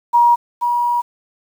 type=tone pair in turn; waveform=sine; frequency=952 / 960.3 Hz; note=A#5 / B5; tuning=+36 / -49 cents; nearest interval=unison; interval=15 cents; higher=second; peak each=-8 / -14 dBFS; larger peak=first; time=0.13-0.36 / 0.61-1.02 s; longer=second; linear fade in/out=20 ms; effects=7-bit